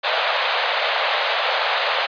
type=band-pass noise; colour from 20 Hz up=pink; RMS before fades=-21 dBFS; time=0.03-2.07 s; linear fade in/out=20 ms; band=530 to 4200 Hz; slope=48 dB/octave; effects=resampled to 11025 Hz